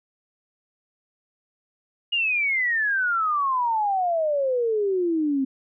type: exponential sweep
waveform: sine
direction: down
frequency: 2880 to 261.6 Hz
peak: -20 dBFS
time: 2.12-5.45 s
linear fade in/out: 10 ms
effects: none